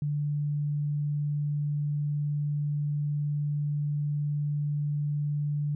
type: tone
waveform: sine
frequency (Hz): 146.83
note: D3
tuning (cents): 0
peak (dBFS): -26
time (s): 0.02-5.75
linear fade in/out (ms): 2
effects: none